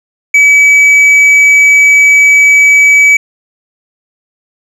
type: tone with tanh clipping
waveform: sine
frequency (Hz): 2286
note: D7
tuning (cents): -47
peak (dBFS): -3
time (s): 0.34-3.17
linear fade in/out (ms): 5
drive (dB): 5
effects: none